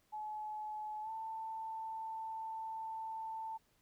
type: tone with pitch glide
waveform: sine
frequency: 854 to 888.7 Hz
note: G#5 to A5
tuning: +48 to +17 cents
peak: -40 dBFS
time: 0.12-3.58 s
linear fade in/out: 20 ms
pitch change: +69 cents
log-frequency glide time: 1.02-1.1 s
effects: pink hiss -74 dBFS RMS until 3.81 s